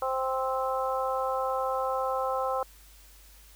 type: harmonic tone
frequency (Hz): 262.1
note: C4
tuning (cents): +3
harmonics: 2 / 3 / 4 / 5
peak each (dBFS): -30 / -32 / -33 / -34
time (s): 0.02-2.63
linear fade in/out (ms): 2
effects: added 50 Hz sine -53 dBFS peak until 3.55 s + white hiss -56 dBFS RMS until 3.55 s